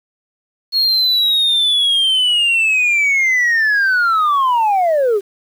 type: linear sweep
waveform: sine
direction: down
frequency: 4326 to 379.2 Hz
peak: -9 dBFS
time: 0.72-5.21 s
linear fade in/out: 50 ms
effects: tanh soft clip ceiling -10 dBFS + 7-bit